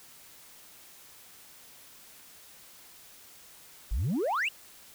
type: exponential sweep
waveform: sine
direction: up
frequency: 42.14 to 3000 Hz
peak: -24 dBFS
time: 3.91-4.49 s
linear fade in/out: 10 ms
effects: tanh soft clip ceiling -25 dBFS + white hiss -53 dBFS RMS until 4.94 s